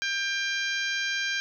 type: harmonic tone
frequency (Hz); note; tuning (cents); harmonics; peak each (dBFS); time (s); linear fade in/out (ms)
795; G5; +24; 2 / 3 / 4 / 5 / 6 / 7 / 8; -29 / -33 / -35 / -37 / -39 / -40 / -41; 0.02-1.4; 0
effects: 10-bit